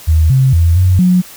sine tone with pitch steps, 79.3 / 131.9 / 84 / 92 / 181.3 Hz, D#2 / C3 / E2 / F#2 / F#3, +33 / +14 / +33 / -9 / -35 cents, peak -6 dBFS, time 0.07-1.22 s, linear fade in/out 20 ms, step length 230 ms, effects white hiss -35 dBFS RMS until 1.36 s

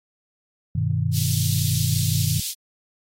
sine chord, G augmented, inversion none, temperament equal, 98 / 123.47 / 155.56 Hz, G2 / B2 / D#3, 0 / 0 / 0 cents, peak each -24 dBFS, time 0.75-2.4 s, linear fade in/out 5 ms
pink high-pass noise, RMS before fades -29 dBFS, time 1.12-2.55 s, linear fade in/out 50 ms, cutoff 3600 Hz, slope 24 dB/octave
effects AAC 48 kbps

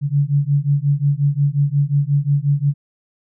sine beating tone pair, 140.1 / 145.7 Hz, C#3 / D3, +19 / -13 cents, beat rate 5.6 Hz, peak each -17 dBFS, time 0.01-2.74 s, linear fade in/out 50 ms, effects none

